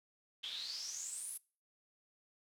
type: noise with band-pass filter sweep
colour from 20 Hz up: pink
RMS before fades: -44 dBFS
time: 0.43-1.38 s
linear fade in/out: 10 ms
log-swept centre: 3200 to 11000 Hz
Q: 9.5
effects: noise-tail reverb RT60 0.4 s tail -24 dB re dry